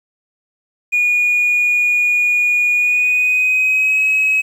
triangle tone with pitch glide, 2447 to 2554 Hz, D#7 to D#7, -29 to +45 cents, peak -9 dBFS, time 0.92-4.42 s, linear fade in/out 20 ms, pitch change +74 cents, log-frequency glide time 2.74-4 s, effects tanh soft clip ceiling -8 dBFS + 8-bit

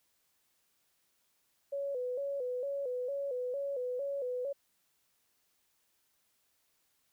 sine tone with vibrato, 528 Hz, C5, 16 cents sharp, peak -33 dBFS, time 1.72-4.53 s, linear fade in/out 10 ms, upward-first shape square, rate 2.2 Hz, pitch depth 100 cents each way, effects white hiss -75 dBFS RMS until 7.12 s

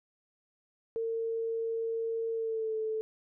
sine tone with pitch glide, 454.4 to 438.2 Hz, A#4 to A4, -44 to -7 cents, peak -30 dBFS, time 0.96-3.01 s, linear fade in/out 0 ms, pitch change -63 cents, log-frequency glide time 2.32-2.76 s, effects none

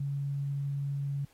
sine tone, 140.4 Hz, C#3, 22 cents sharp, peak -30 dBFS, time 0-1.25 s, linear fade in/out 5 ms, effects pink hiss -65 dBFS RMS until 1.33 s + AAC 48 kbps

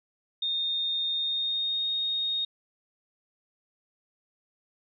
sine tone with pitch glide, 3666 to 3715 Hz, A#7 to A#7, -30 to -7 cents, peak -26 dBFS, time 0.42-2.45 s, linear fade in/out 5 ms, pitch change +23 cents, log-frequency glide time 1.11-1.88 s, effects none

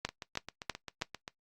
two click trains, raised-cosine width 0.2 ms, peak -23 / -14 dBFS, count 10 / 4, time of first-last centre 0.09-1.279 / 0.05-1.021 s, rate 7.57 / 3.09 Hz, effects noise-tail reverb RT60 0.1 s tail -19 dB re dry + Opus 48 kbps

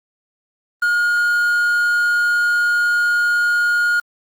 triangle tone with quantisation, 1429 Hz, F6, 39 cents sharp, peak -12 dBFS, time 0.82-4 s, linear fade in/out 5 ms, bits 6, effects Opus 32 kbps

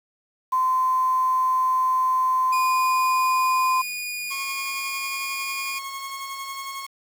sine tone, 1030 Hz, C6, 28 cents flat, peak -18 dBFS, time 0.52-3.82 s, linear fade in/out 10 ms
sawtooth tone with pitch glide, 2455 to 2435 Hz, D#7 to D#7, -24 to -38 cents, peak -25 dBFS, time 2.52-5.79 s, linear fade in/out 10 ms, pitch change -14 cents, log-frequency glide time 3.93-4.56 s
sawtooth tone with tremolo, 1091 Hz, C#6, 28 cents flat, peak -26 dBFS, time 4.3-6.87 s, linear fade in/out 20 ms, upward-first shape sine, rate 11 Hz, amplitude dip 35%
effects 7-bit

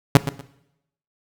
sawtooth tone with echo, 139.3 Hz, C#3, 9 cents sharp, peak -3 dBFS, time 0.15-0.17 s, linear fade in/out 2 ms, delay 120 ms, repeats 2, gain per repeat -13 dB, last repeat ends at 0.41 s, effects noise-tail reverb RT60 0.8 s tail -17 dB re dry

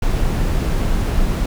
brown noise, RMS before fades -17 dBFS, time 0.02-1.46 s, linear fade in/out 5 ms, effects none

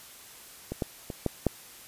clicks, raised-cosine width 2 ms, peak -19 / -14 / -21 / -12 / -9 dBFS, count 5, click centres 0.72 / 0.822 / 1.102 / 1.263 / 1.467 s, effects white hiss -49 dBFS RMS until 1.87 s + resampled to 32000 Hz

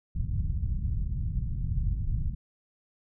pink low-pass noise, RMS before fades -29 dBFS, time 0.15-2.35 s, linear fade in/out 10 ms, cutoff 140 Hz, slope 24 dB/octave, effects none

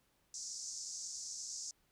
white band-pass noise, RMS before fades -45 dBFS, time 0.34-1.71 s, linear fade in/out 2 ms, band 5200 to 7200 Hz, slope 48 dB/octave, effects pink hiss -75 dBFS RMS until 1.91 s

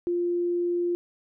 sine tone, 349.2 Hz, F4, in tune, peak -23 dBFS, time 0.07-0.95 s, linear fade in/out 0 ms, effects none

